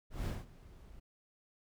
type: noise with ADSR envelope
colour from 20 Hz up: brown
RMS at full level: -34 dBFS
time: 0.1-1 s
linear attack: 160 ms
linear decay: 190 ms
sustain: -21 dB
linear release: 10 ms
effects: none